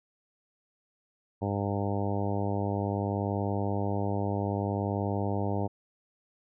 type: harmonic tone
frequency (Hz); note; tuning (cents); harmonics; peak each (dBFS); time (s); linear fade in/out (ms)
100.6; G2; +45; 1 / 2 / 3 / 4 / 5 / 6 / 7 / 8 / 9; -31 / -34 / -36 / -37 / -38 / -39 / -39 / -40 / -41; 1.41-5.68; 20
effects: none